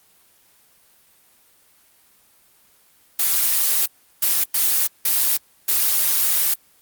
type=noise bursts at uneven times; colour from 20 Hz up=blue; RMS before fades=-18 dBFS; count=5; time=3.19-3.86 / 4.22-4.44 / 4.54-4.87 / 5.05-5.37 / 5.68-6.54 s; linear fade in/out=5 ms; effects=white hiss -56 dBFS RMS until 6.81 s + Opus 24 kbps